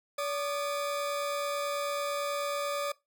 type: tone pair together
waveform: 40% pulse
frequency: 573 / 1215.1 Hz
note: D5 / D#6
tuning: -43 / -41 cents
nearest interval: octave + minor second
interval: 1302 cents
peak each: -31 / -35 dBFS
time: 0.18-2.92 s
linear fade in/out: 5 ms
effects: noise-tail reverb RT60 0.2 s tail -20 dB re dry